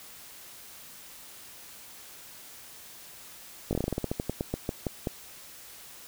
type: slowing click train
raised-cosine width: 2 ms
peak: -15 dBFS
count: 18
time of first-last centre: 3.71-5.072 s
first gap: 19 ms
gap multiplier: 1.16
effects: white hiss -48 dBFS RMS until 6.07 s